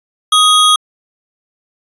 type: tone pair together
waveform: square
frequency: 1244.5 / 3322 Hz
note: D#6 / G#7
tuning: 0 / 0 cents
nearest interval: octave + perfect fourth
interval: 1700 cents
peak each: -10 dBFS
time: 0.32-0.76 s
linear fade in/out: 5 ms
effects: resampled to 24000 Hz